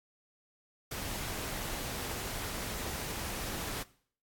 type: noise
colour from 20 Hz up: pink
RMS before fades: -38 dBFS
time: 0.91-3.83 s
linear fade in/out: 5 ms
effects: noise-tail reverb RT60 0.5 s tail -18 dB re dry + AAC 64 kbps